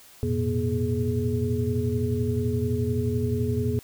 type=tone cluster; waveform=sine; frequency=88 / 112.2 / 123.8 / 240.5 / 420.1 Hz; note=F2 / A2 / B2 / B3 / G#4; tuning=+14 / +34 / +5 / -46 / +20 cents; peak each=-29 dBFS; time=0.23-3.79 s; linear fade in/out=0 ms; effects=white hiss -51 dBFS RMS until 3.83 s